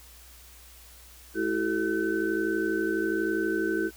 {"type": "tone cluster", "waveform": "sine", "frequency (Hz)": [213.2, 326.7, 378.9, 440.1, 1520], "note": ["G#3", "E4", "F#4", "A4", "F#6"], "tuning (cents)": [46, -15, 41, 0, 46], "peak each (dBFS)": [-37, -28, -30, -34, -32], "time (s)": [1.34, 3.91], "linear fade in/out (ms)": 50, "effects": ["added 60 Hz sine -52 dBFS peak until 3.96 s", "white hiss -52 dBFS RMS until 3.96 s"]}